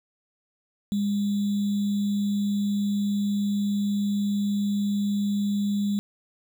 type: tone with sample-and-hold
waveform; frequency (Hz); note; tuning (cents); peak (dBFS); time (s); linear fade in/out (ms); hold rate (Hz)
sine; 203.3; G#3; -37; -22; 0.92-5.99; 0; 3675
effects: none